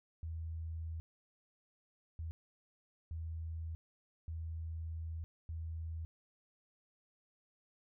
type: tone bursts at uneven times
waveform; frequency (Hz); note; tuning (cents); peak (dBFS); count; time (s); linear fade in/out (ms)
sine; 81.3; E2; -23; -39; 5; 0.23-1 / 2.19-2.31 / 3.11-3.75 / 4.28-5.24 / 5.49-6.05; 0
effects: none